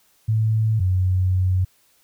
sine tone pair in turn, 110 / 92.5 Hz, A2 / F#2, 0 / 0 cents, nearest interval minor third, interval 300 cents, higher first, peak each -16 dBFS, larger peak neither, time 0.28-0.8 / 0.8-1.65 s, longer second, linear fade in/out 10 ms, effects white hiss -60 dBFS RMS until 2.03 s

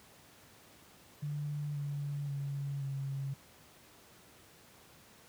sine tone with pitch steps, 146.83 / 143.48 / 140.2 / 137 Hz, D3 / D3 / C#3 / C#3, 0 / -40 / +20 / -20 cents, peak -34 dBFS, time 1.22-3.34 s, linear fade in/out 10 ms, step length 530 ms, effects pink hiss -59 dBFS RMS until 5.28 s + high-pass 80 Hz 12 dB/octave

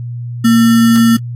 sine tone with sample-and-hold, 230.1 Hz, A#3, 22 cents flat, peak -5 dBFS, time 0.44-1.17 s, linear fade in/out 10 ms, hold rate 1575 Hz, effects added 120 Hz sine -20 dBFS peak until 1.35 s + AAC 48 kbps

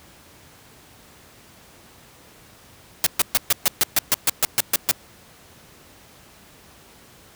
white noise bursts, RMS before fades -17 dBFS, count 13, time 3.04-4.912 s, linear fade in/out 0 ms, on 24 ms, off 130 ms, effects pink hiss -49 dBFS RMS until 7.35 s + high-pass 60 Hz 12 dB/octave

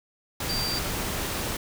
sine tone in noise, 4699 Hz, D8, in tune, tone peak -28 dBFS, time 0.49-0.79 s, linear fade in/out 5 ms, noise pink, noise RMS -30 dBFS, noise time 0.4-1.57 s, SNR -1 dB, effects none

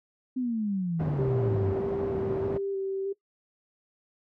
sine exponential sweep, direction down, 261.6 to 92.9 Hz, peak -26 dBFS, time 0.36-1.73 s, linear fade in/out 10 ms
pink band-pass noise, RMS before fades -34 dBFS, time 0.99-2.58 s, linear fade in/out 10 ms, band 110 to 620 Hz, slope 12 dB/octave
sine tone with vibrato, 391 Hz, G4, 4 cents flat, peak -28 dBFS, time 1.18-3.13 s, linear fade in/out 10 ms, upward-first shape square, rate 1.6 Hz, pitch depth 16 cents each way
effects noise-tail reverb RT60 0.1 s tail -19 dB re dry

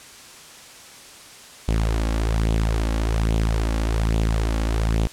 sawtooth tone with flanger, 55 Hz, A1, in tune, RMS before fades -21 dBFS, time 1.68-5.07 s, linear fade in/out 0 ms, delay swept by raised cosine 0.28 to 3.68 ms, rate 1.2 Hz, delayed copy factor +0.55, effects white hiss -43 dBFS RMS until 5.12 s + low-pass 9000 Hz 12 dB/octave

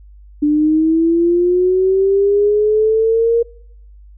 sine linear sweep, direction up, 293.7 to 469.2 Hz, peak -10 dBFS, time 0.42-3.43 s, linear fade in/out 10 ms, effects noise-tail reverb RT60 0.7 s tail -25 dB re dry + added 50 Hz sine -38 dBFS peak until 4.17 s

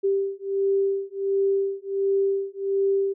sine beating tone pair, 392 / 393.4 Hz, G4 / G4, 0 / +6 cents, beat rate 1.4 Hz, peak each -24 dBFS, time 0.03-3.14 s, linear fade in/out 20 ms, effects none

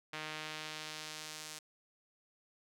sawtooth tone with band-pass filter sweep, 154.7 Hz, D#3, 10 cents flat, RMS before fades -45 dBFS, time 0.13-1.59 s, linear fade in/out 5 ms, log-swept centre 2400 to 7000 Hz, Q 0.91, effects none

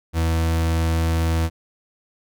40% pulse tone, 81.9 Hz, E2, 11 cents flat, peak -17 dBFS, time 0.13-1.5 s, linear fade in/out 50 ms, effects none

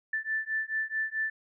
sine beating tone pair, 1760 / 1764.6 Hz, A6 / A6, 0 / +5 cents, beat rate 4.6 Hz, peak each -32 / -32 dBFS, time 0.13-1.3 s, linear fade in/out 5 ms, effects none

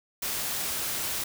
white noise, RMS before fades -31 dBFS, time 0.22-1.24 s, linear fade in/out 5 ms, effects none

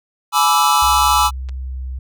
square chord, E dominant seventh, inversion first, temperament equal with one note detuned, 846.6 / 987.8 / 1174.7 / 1318.5 Hz, G#5 / B5 / D6 / E6, +33 / 0 / 0 / 0 cents, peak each -18 dBFS, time 0.32-1.31 s, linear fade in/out 50 ms
sine tone with pitch glide, 64.9 to 64.53 Hz, C2 to C2, -13 to -23 cents, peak -23 dBFS, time 0.82-1.99 s, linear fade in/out 5 ms, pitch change -10 cents, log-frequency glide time 1.63-1.75 s
clicks, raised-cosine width 0.2 ms, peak -23 dBFS, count 2, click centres 1.488 / 1.493 s
effects none

